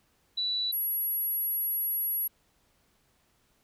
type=tone pair in turn; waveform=sine; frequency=3951 / 11410 Hz; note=B7 / F9; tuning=0 / +36 cents; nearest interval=octave + tritone; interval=1836 cents; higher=second; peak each=-27 dBFS; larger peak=neither; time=0.37-0.72 / 0.72-2.28 s; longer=second; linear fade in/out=10 ms; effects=pink hiss -69 dBFS RMS until 3.63 s